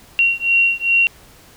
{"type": "beating tone pair", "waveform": "sine", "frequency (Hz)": [2746, 2748.5], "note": ["F7", "F7"], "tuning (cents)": [-30, -28], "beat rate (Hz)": 2.5, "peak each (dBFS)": -16, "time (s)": [0.19, 1.07], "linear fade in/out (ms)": 0, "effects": ["pink hiss -46 dBFS RMS until 1.56 s"]}